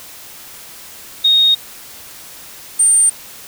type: tone pair in turn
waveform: sine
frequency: 3725 / 8836 Hz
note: A#7 / C#9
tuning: -2 / -7 cents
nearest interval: octave + minor third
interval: 1495 cents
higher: second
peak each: -8 dBFS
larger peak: neither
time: 1.24-1.55 / 2.79-3.1 s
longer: neither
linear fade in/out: 10 ms
effects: white hiss -36 dBFS RMS until 3.47 s